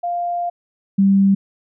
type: tone pair in turn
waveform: sine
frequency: 698.5 / 196.01 Hz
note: F5 / G3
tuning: 0 / 0 cents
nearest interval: octave + minor seventh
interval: 2200 cents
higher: first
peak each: -19 / -10 dBFS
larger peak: second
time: 0.03-0.5 / 0.98-1.35 s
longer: first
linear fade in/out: 10 ms
effects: none